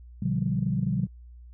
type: chord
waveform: sine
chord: G dominant seventh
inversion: first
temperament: just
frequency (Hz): 122.5 / 147 / 176.4 / 196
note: B2 / D3 / F3 / G3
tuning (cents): -14 / +2 / +18 / 0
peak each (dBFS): -29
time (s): 0.22-1.07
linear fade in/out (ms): 5
effects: tanh soft clip ceiling -13 dBFS + added 60 Hz sine -44 dBFS peak until 1.53 s